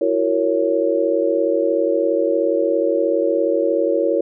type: chord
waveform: sine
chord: F# dominant seventh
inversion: third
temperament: just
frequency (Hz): 333 / 370 / 462.5 / 555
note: E4 / F#4 / A#4 / C#5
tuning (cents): +18 / 0 / -14 / +2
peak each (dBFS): -21 / -24 / -20 / -19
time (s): 0.01-4.21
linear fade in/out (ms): 5
effects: none